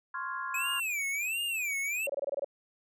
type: chord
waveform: sine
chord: Db major seventh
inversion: third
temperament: equal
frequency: 1046.5 / 1108.7 / 1396.9 / 1661.2 Hz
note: C6 / Db6 / F6 / Ab6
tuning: 0 / 0 / 0 / 0 cents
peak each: -37 / -42 / -39 / -40 dBFS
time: 0.14-0.8 s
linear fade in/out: 5 ms
type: tone with vibrato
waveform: square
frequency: 2489 Hz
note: D#7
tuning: in tune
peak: -31 dBFS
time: 0.54-2.07 s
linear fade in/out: 5 ms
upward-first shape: sine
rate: 1.4 Hz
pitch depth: 220 cents each way
type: tone bursts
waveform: sine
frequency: 562 Hz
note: C#5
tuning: 24 cents sharp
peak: -29 dBFS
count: 8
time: 2.07-2.445 s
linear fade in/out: 2 ms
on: 25 ms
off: 25 ms
effects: none